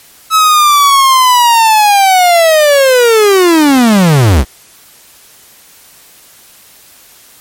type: linear sweep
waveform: 45% pulse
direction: down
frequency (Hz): 1300 to 55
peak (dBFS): -4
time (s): 0.3-4.45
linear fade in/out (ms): 50
effects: white hiss -40 dBFS RMS until 7.4 s + MP3 64 kbps